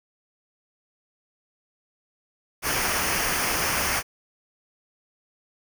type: noise with comb filter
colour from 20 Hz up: pink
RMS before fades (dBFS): -25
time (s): 2.62-4.03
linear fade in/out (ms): 50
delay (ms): 0.26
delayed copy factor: -0.65
effects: none